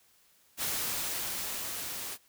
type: noise with level ramp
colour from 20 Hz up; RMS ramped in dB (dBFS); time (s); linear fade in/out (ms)
white; -32 to -39; 0.57-2.18; 50
effects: white hiss -65 dBFS RMS until 2.28 s